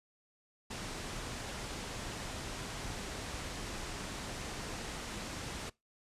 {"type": "low-pass noise", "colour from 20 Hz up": "pink", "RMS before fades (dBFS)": -42, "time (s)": [0.7, 5.7], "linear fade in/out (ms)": 10, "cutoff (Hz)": 9000, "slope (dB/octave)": 24, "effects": ["noise-tail reverb RT60 0.2 s tail -22 dB re dry", "resampled to 32000 Hz"]}